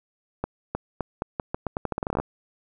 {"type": "accelerating click train", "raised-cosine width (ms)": 1, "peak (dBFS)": -12, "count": 19, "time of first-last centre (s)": [0.44, 2.2], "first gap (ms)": 310, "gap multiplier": 0.83, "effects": []}